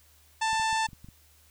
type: harmonic tone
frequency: 886 Hz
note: A5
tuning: 12 cents sharp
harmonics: 1 / 2 / 3 / 4 / 5 / 6 / 7 / 8 / 9 / 10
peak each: -26 / -32 / -36 / -38 / -40 / -42 / -43 / -44 / -45 / -46 dBFS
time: 0.41-0.87 s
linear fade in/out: 10 ms
type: clicks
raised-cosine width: 5 ms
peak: -34 dBFS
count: 7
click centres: 0.531 / 0.598 / 0.729 / 0.888 / 0.932 / 1.045 / 1.087 s
effects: added 76 Hz sine -61 dBFS peak until 1.5 s + white hiss -61 dBFS RMS until 1.5 s